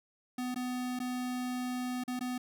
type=tone with dropouts; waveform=square; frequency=250 Hz; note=B3; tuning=21 cents sharp; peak=-34 dBFS; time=0.38-2.38 s; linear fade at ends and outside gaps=5 ms; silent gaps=0.545-0.559 / 0.991-1 / 2.038-2.078 / 2.193-2.208 s; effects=none